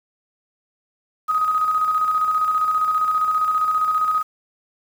sine tone with tremolo, 1256 Hz, D#6, 16 cents sharp, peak -15 dBFS, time 1.28-4.23 s, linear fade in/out 20 ms, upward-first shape square, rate 15 Hz, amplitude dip 40%, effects 7-bit

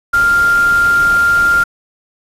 sine tone in noise, 1396.9 Hz, F6, in tune, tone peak -8 dBFS, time 0.13-1.64 s, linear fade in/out 10 ms, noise pink, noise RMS -26 dBFS, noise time 0.13-1.64 s, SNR +15 dB, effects resampled to 32000 Hz

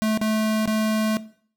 square tone with dropouts, 217.2 Hz, A3, 22 cents flat, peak -20 dBFS, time 0.02-1.17 s, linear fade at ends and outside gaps 0 ms, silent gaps 0.175-0.214 / 0.657-0.676 s, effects noise-tail reverb RT60 0.5 s tail -17 dB re dry

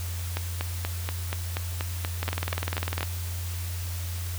two click trains, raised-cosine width 0.3 ms, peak -12 / -13 dBFS, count 17 / 12, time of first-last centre 2.23-3.03 / 0.37-3.008 s, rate 20 / 4.17 Hz, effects added 87 Hz sine -30 dBFS peak until 4.38 s + white hiss -40 dBFS RMS until 4.38 s

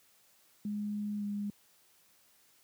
sine tone with pitch glide, 207.7 to 204.5 Hz, G#3 to G#3, 0 to -26 cents, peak -33 dBFS, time 0.65-1.5 s, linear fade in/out 2 ms, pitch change -26 cents, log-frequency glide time 1.17-1.24 s, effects white hiss -66 dBFS RMS until 2.63 s + high-pass 80 Hz 12 dB/octave

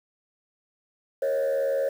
sine tone with frequency modulation, 546 Hz, C#5, 26 cents flat, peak -20 dBFS, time 1.22-1.89 s, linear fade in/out 5 ms, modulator 78.4 Hz, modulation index 0.7, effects tanh soft clip ceiling -21 dBFS + 8-bit

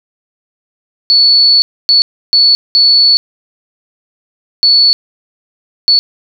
sine tone bursts at uneven times, 4435 Hz, C#8, in tune, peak -4 dBFS, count 6, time 1.1-1.62 / 1.89-2.02 / 2.33-2.55 / 2.75-3.17 / 4.63-4.93 / 5.88-5.99 s, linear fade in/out 0 ms, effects none

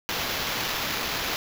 violet noise with sample-and-hold, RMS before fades -29 dBFS, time 0.09-1.36 s, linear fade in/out 0 ms, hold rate 8820 Hz, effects none

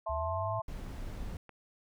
sine chord, A minor, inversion second, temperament just, 660 / 880 / 1056 Hz, E5 / A5 / C6, +2 / 0 / +16 cents, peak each -35 / -39 / -37 dBFS, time 0.06-0.62 s, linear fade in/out 10 ms
sine linear sweep, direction up, 69.3 to 110 Hz, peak -36 dBFS, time 0.09-0.6 s, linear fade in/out 10 ms
brown noise, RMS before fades -40 dBFS, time 0.68-1.37 s, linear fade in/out 2 ms
click, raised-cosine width 0.5 ms, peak -35 dBFS, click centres 1.493 s
effects none

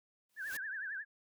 white noise with exponential growth, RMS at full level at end -42 dBFS, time 0.29-0.57 s, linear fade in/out 5 ms, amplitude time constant 60 ms
sine tone with vibrato, 1646 Hz, G#6, 16 cents flat, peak -38 dBFS, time 0.36-1.05 s, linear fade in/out 50 ms, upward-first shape triangle, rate 11 Hz, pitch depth 170 cents each way
effects none

